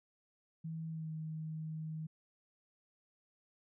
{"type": "tone with pitch glide", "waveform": "sine", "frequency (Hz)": [161.5, 157.54], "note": ["E3", "D#3"], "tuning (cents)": [-35, 22], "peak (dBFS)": -39, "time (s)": [0.64, 2.07], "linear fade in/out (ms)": 10, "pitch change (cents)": -43, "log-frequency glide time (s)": [0.89, 1.11], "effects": []}